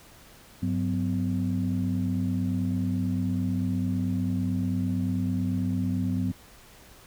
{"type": "tone cluster", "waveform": "sine", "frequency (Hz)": [99.6, 184.3, 253.3], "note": ["G2", "F#3", "B3"], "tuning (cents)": [28, -7, 44], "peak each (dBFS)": -28, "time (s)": [0.62, 6.32], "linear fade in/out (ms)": 10, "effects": ["tanh soft clip ceiling -17 dBFS", "pink hiss -52 dBFS RMS until 7.06 s"]}